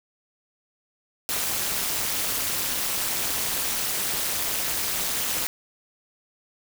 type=noise with amplitude modulation; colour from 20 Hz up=white; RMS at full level=-23 dBFS; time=1.29-5.47 s; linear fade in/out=0 ms; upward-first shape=sine; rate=217 Hz; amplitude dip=85%; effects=none